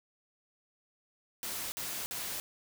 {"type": "noise bursts", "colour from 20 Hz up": "white", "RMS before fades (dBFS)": -38, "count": 3, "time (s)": [1.43, 2.4], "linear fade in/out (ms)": 0, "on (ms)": 290, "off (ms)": 50, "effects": []}